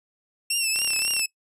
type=tone with vibrato; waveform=15% pulse; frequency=2700 Hz; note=E7; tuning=41 cents sharp; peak=-15 dBFS; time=0.5-1.26 s; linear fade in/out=5 ms; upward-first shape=triangle; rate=3.7 Hz; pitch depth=76 cents each way
type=click train; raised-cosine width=0.2 ms; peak=-18 dBFS; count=16; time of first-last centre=0.76-1.195 s; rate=34.5 Hz
effects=noise-tail reverb RT60 0.1 s tail -22 dB re dry + resampled to 32000 Hz